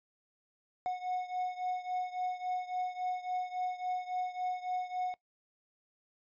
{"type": "beating tone pair", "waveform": "triangle", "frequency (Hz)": [730, 733.6], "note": ["F#5", "F#5"], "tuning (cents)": [-24, -15], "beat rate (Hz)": 3.6, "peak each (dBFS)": [-33, -36], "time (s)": [0.86, 5.14], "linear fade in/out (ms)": 0, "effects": ["noise-tail reverb RT60 0.1 s tail -20 dB re dry", "resampled to 16000 Hz"]}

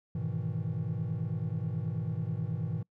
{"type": "chord", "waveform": "triangle", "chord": "E major seventh", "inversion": "first", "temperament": "equal", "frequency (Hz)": [103.83, 123.47, 155.56, 164.81], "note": ["G#2", "B2", "D#3", "E3"], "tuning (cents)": [0, 0, 0, 0], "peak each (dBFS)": -34, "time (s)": [0.15, 2.83], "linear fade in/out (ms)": 5, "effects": ["noise-tail reverb RT60 0.1 s tail -26 dB re dry", "tanh soft clip ceiling -22 dBFS"]}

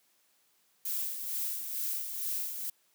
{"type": "noise with tremolo", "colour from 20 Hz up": "violet", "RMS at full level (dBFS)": -33, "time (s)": [0.85, 2.7], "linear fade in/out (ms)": 5, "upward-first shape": "sine", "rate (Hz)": 2.2, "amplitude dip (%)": 50, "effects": ["white hiss -70 dBFS RMS until 2.94 s", "high-pass 150 Hz 12 dB/octave"]}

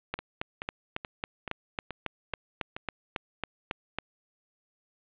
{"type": "two click trains", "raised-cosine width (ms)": 0.3, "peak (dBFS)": [-14, -19], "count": [15, 7], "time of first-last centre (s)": [[0.14, 3.986], [0.19, 2.765]], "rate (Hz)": [3.64, 2.33], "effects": ["resampled to 8000 Hz", "7-bit"]}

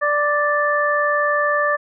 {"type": "harmonic tone", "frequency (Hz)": 587.3, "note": "D5", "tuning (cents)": 0, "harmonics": [1, 2, 3], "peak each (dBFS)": [-20, -20, -20], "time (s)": [0.01, 1.77], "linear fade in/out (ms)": 20, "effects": []}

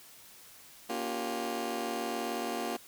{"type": "chord", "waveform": "20% pulse", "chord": "G half-diminished seventh", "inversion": "first", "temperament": "just", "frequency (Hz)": [235.2, 282.2, 352.8, 392], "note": ["Bb3", "Db4", "F4", "G4"], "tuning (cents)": [16, 31, 18, 0], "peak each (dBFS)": [-33, -36, -33, -35], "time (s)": [0.89, 2.77], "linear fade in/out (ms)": 10, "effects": ["white hiss -54 dBFS RMS until 2.87 s"]}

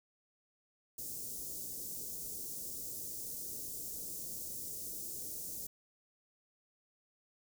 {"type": "band-stop noise", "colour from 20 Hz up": "white", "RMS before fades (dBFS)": -43, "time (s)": [0.98, 5.67], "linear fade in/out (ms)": 5, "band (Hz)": [490, 5900], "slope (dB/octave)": 24, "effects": []}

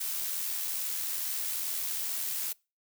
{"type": "noise with amplitude modulation", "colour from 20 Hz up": "blue", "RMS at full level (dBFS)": -32, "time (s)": [0, 2.53], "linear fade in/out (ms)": 10, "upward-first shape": "sine", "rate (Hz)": 82.3, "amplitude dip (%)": 30, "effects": ["noise-tail reverb RT60 0.3 s tail -25 dB re dry"]}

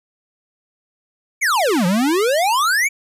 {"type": "exponential two-way sweep", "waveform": "square", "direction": "down then up", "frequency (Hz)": [2349, 169.5, 2349], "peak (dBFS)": -15, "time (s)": [1.41, 2.89], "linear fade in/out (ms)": 20, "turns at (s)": 1.86, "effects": ["resampled to 32000 Hz"]}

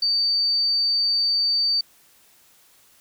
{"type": "tone", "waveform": "sine", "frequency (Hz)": 4601, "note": "D8", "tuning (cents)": -36, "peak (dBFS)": -18, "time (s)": [0.02, 1.81], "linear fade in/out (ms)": 5, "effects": ["white hiss -56 dBFS RMS until 3 s"]}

